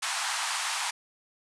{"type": "band-pass noise", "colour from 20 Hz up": "pink", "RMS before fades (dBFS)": -31, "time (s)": [0.02, 0.91], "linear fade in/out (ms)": 10, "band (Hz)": [780, 10000], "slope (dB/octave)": 48, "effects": []}